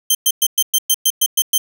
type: tone bursts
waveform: 10% pulse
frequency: 3136 Hz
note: G7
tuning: in tune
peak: -3 dBFS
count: 10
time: 0.1-1.58 s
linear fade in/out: 5 ms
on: 49 ms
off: 110 ms
effects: 7-bit